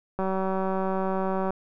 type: click train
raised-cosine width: 1 ms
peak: -15 dBFS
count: 251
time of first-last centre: 0.19-1.506 s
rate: 190 Hz
effects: none